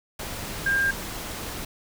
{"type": "tone in noise", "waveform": "sine", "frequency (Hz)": 1602, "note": "G6", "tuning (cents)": 37, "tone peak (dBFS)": -20, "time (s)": [0.66, 0.91], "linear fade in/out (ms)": 5, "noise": "pink", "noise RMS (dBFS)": -34, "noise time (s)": [0.19, 1.65], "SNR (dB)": 11, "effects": []}